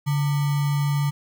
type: tone with sample-and-hold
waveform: sine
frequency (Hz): 143.5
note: D3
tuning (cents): -40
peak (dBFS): -19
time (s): 0.06-1.11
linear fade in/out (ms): 20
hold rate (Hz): 1050
effects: none